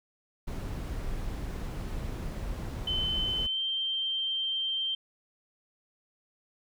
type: noise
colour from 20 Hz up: brown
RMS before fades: -35 dBFS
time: 0.47-3.47 s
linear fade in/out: 10 ms
type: tone with pitch glide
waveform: sine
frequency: 3060 to 3144 Hz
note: G7 to G7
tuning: -42 to +4 cents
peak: -28 dBFS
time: 2.87-4.95 s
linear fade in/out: 5 ms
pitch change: +46 cents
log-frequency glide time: 3.45-3.6 s
effects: none

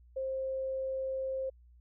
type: tone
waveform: sine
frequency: 529 Hz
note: C5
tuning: 19 cents sharp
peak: -32 dBFS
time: 0.16-1.5 s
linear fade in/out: 10 ms
effects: added 60 Hz sine -56 dBFS peak until 1.8 s

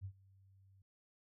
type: tone with ADSR envelope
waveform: sine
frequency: 96.6 Hz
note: G2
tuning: 25 cents flat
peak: -40 dBFS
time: 0.01-0.82 s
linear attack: 38 ms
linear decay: 74 ms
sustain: -23 dB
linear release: 4 ms
effects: none

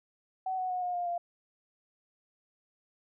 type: tone with pitch steps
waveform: sine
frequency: 753 / 740.9 / 729 / 717.3 / 705.8 / 694.5 Hz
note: F#5 / F#5 / F#5 / F5 / F5 / F5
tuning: +30 / +2 / -26 / +46 / +18 / -10 cents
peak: -30 dBFS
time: 0.46-1.18 s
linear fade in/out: 5 ms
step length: 120 ms
effects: none

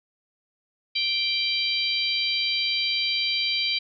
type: harmonic tone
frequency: 784 Hz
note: G5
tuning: in tune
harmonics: 3 / 4 / 5 / 6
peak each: -28 / -28 / -28 / -28 dBFS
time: 0.95-3.79 s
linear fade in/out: 10 ms
effects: none

